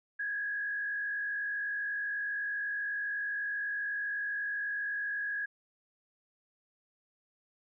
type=tone with frequency modulation; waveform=sine; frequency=1661.2 Hz; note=G#6; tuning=in tune; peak=-32 dBFS; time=0.19-5.46 s; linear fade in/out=10 ms; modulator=52 Hz; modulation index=0.78; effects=none